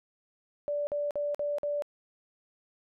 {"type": "tone bursts", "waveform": "sine", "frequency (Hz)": 583, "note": "D5", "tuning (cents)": -13, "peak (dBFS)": -28, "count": 5, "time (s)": [0.68, 1.822], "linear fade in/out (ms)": 0, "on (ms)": 190, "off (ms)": 48, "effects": []}